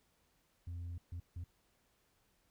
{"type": "tone bursts at uneven times", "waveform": "sine", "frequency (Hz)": 86.6, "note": "F2", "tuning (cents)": -14, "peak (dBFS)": -38, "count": 3, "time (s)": [[0.67, 0.98], [1.12, 1.2], [1.36, 1.44]], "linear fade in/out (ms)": 5, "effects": ["tanh soft clip ceiling -40 dBFS", "pink hiss -75 dBFS RMS until 2.5 s"]}